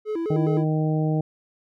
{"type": "tone with vibrato", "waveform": "triangle", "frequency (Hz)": 377, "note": "F#4", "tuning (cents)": 32, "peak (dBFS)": -22, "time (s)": [0.05, 0.65], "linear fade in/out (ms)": 50, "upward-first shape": "square", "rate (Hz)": 4.8, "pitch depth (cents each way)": 220}
{"type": "harmonic tone", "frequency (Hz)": 155.56, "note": "D#3", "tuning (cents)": 0, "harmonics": [1, 2, 3, 4, 5], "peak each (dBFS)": [-21, -27, -31, -33, -35], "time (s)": [0.3, 1.21], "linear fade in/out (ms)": 5}
{"effects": []}